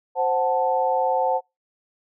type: chord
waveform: sine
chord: F# diminished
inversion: second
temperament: equal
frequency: 523.3 / 740 / 880 Hz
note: C5 / F#5 / A5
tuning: 0 / 0 / 0 cents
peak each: -23 dBFS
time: 0.15-1.41 s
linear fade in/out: 50 ms
effects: noise-tail reverb RT60 0.2 s tail -25 dB re dry